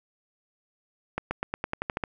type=accelerating click train; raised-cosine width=0.5 ms; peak=-13 dBFS; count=10; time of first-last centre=1.18-2.038 s; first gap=130 ms; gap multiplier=0.92; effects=none